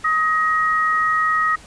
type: tone pair together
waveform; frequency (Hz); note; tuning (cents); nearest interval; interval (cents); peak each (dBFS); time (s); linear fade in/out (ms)
sine; 1262 / 1887.3; D#6 / A#6; +24 / +21; perfect fifth; 697; -17 / -20; 0.04-1.56; 10
effects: pink hiss -44 dBFS RMS until 1.66 s + resampled to 22050 Hz